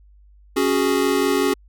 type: chord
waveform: square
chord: C# suspended fourth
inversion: none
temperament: equal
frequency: 277.2 / 370 / 415.3 Hz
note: C#4 / F#4 / G#4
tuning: 0 / 0 / 0 cents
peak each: -22 dBFS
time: 0.56-1.54 s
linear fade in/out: 10 ms
effects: added 50 Hz sine -47 dBFS peak until 1.68 s